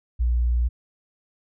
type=tone; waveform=sine; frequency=59.8 Hz; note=A#1; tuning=45 cents sharp; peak=-18 dBFS; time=0.19-0.69 s; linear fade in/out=20 ms; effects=none